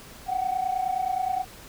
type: tone pair together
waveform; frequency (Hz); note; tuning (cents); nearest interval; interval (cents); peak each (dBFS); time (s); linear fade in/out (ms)
sine; 734.4 / 764; F#5 / G5; -13 / -45; minor second; 68; -26; 0.26-1.45; 50
effects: tanh soft clip ceiling -18 dBFS + pink hiss -46 dBFS RMS until 1.68 s